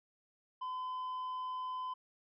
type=tone with tanh clipping; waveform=triangle; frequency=1017 Hz; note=C6; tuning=50 cents flat; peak=-38 dBFS; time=0.61-1.94 s; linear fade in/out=10 ms; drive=8 dB; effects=none